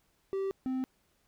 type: tone pair in turn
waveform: triangle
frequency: 388.2 / 259.6 Hz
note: G4 / C4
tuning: -17 / -13 cents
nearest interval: perfect fifth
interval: 696 cents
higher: first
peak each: -28 dBFS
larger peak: neither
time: 0.33-0.51 / 0.66-0.84 s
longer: neither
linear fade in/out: 0 ms
effects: pink hiss -72 dBFS RMS until 1.27 s